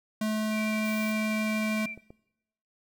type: tone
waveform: square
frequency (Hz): 215.9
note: A3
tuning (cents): -33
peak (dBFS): -27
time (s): 0.21-1.86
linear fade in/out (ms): 5
type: tone with vibrato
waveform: sine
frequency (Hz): 2349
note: D7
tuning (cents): 0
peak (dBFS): -34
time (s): 0.5-1.96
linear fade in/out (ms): 50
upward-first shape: square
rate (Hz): 6.7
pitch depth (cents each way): 10
type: noise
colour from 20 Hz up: violet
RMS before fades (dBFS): -46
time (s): 0.85-1.12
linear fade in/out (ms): 2
type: clicks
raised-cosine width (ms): 2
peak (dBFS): -33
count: 2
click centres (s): 1.976 / 2.105
effects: noise-tail reverb RT60 0.9 s tail -23 dB re dry